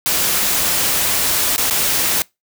white noise with dropouts, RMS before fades -17 dBFS, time 0.06-2.22 s, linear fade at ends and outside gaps 0 ms, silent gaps 1.562-1.58 / 1.699-1.709 s, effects noise-tail reverb RT60 0.2 s tail -24 dB re dry

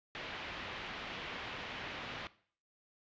white low-pass noise, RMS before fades -44 dBFS, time 0.15-2.27 s, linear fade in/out 0 ms, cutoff 3200 Hz, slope 24 dB/octave, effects noise-tail reverb RT60 0.5 s tail -18 dB re dry + resampled to 16000 Hz

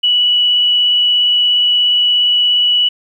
sine tone with vibrato, 2946 Hz, F#7, 8 cents flat, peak -9 dBFS, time 0.03-2.89 s, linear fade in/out 10 ms, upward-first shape sine, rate 17 Hz, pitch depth 8 cents each way, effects 8-bit

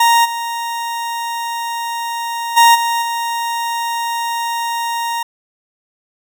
40% pulse tone with level steps, 932.3 Hz, A#5, in tune, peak -8 / -19 / -5 / -14 / -17 dBFS, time 0-5.23 s, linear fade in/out 5 ms, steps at 0.24 / 2.56 / 2.74 / 3.01 s, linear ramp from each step 20 ms, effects none

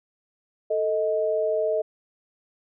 sine tone pair together, 441.6 / 627.6 Hz, A4 / D#5, +6 / +15 cents, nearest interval tritone, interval 609 cents, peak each -25 / -23 dBFS, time 0.7-1.82 s, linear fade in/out 10 ms, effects none

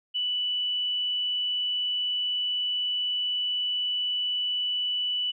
sine tone, 2968 Hz, F#7, 5 cents sharp, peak -25 dBFS, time 0.14-5.32 s, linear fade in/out 20 ms, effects none

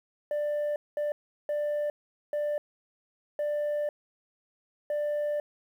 sine tone bursts at uneven times, 591 Hz, D5, 11 cents sharp, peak -24 dBFS, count 6, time 0.31-0.76 / 0.97-1.12 / 1.49-1.9 / 2.33-2.58 / 3.39-3.89 / 4.9-5.4 s, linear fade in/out 2 ms, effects tanh soft clip ceiling -26 dBFS + 10-bit

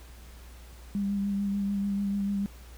sine tone with vibrato, 200 Hz, G3, 35 cents sharp, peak -26 dBFS, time 0.95-2.46 s, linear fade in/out 0 ms, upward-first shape sine, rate 6.8 Hz, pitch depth 20 cents each way, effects added 60 Hz sine -46 dBFS peak until 2.77 s + pink hiss -54 dBFS RMS until 2.77 s

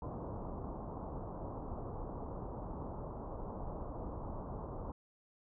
pink low-pass noise, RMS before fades -43 dBFS, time 0.02-4.92 s, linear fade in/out 2 ms, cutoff 1100 Hz, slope 48 dB/octave, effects none

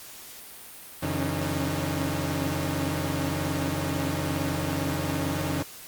sawtooth tone cluster, 89.6 / 138.1 / 160.2 / 273.7 / 302.9 Hz, F2 / C#3 / E3 / C#4 / D#4, +45 / -6 / -49 / -22 / -46 cents, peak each -29 dBFS, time 1.02-5.63 s, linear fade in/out 10 ms, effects white hiss -44 dBFS RMS until 5.87 s + Opus 48 kbps

